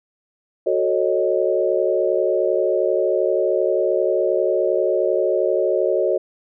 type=chord; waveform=sine; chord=D# half-diminished seventh; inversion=first; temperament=equal with one note detuned; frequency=370 / 440 / 549.6 / 622.3 Hz; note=F#4 / A4 / C#5 / D#5; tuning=0 / 0 / -15 / 0 cents; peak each=-21 / -23 / -21 / -22 dBFS; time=0.66-6.18 s; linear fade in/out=10 ms; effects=none